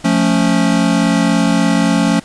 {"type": "chord", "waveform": "square", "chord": "F augmented", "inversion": "none", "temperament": "equal with one note detuned", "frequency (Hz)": [176.24, 220, 277.2], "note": ["F3", "A3", "C#4"], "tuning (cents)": [16, 0, 0], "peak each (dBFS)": -16, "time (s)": [0.04, 2.2], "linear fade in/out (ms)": 10, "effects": ["pink hiss -40 dBFS RMS until 2.24 s", "resampled to 22050 Hz"]}